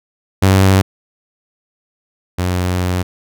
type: tone pair in turn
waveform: sawtooth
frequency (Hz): 95.9 / 90.4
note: G2 / F#2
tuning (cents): -37 / -40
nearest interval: minor second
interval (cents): 103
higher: first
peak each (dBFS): -4 / -11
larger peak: first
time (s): 0.42-0.82 / 2.38-3.03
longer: second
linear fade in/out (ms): 10
effects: none